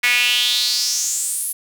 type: tone with high-pass filter sweep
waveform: sawtooth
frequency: 244 Hz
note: B3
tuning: 21 cents flat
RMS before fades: -19 dBFS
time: 0.03-1.53 s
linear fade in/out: 10 ms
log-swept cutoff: 2100 to 11000 Hz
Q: 4.9
effects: none